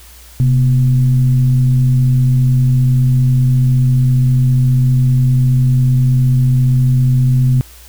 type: tone with frequency modulation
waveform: sine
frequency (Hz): 129.2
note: C3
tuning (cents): -21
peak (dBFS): -8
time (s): 0.4-7.61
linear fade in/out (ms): 0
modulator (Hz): 110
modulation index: 0.38
effects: added 60 Hz sine -39 dBFS peak until 7.88 s + white hiss -41 dBFS RMS until 7.88 s